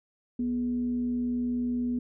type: tone with frequency modulation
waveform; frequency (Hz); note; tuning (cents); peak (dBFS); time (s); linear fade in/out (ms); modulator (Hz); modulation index
sine; 244.7; B3; -16; -26; 0.39-1.99; 5; 176; 0.23
effects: none